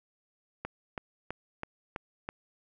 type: click train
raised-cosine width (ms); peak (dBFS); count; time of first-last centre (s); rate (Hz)
0.5; -20; 6; 0.65-2.289; 3.05
effects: none